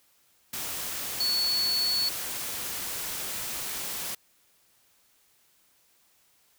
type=tone in noise; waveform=sine; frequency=4420 Hz; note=C#8; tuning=6 cents flat; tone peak=-24 dBFS; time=1.2-2.09 s; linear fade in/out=5 ms; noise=white; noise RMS=-34 dBFS; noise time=0.53-4.15 s; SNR=+7 dB; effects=white hiss -65 dBFS RMS until 6.58 s